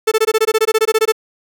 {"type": "tone bursts", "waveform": "45% pulse", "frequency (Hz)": 440, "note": "A4", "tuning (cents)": 0, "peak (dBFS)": -10, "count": 16, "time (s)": [0.07, 1.122], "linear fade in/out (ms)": 10, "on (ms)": 47, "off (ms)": 20, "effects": []}